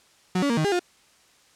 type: tone with pitch steps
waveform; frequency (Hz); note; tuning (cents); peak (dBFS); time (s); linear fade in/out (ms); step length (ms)
35% pulse; 183.4 / 283.8 / 233.8 / 155.9 / 404.1 / 355.1; F#3 / C#4 / A#3 / D#3 / G#4 / F4; -15 / +41 / +5 / +4 / -47 / +29; -19; 0.35-0.794; 5; 74
effects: white hiss -58 dBFS RMS until 1.55 s + low-pass 8000 Hz 12 dB/octave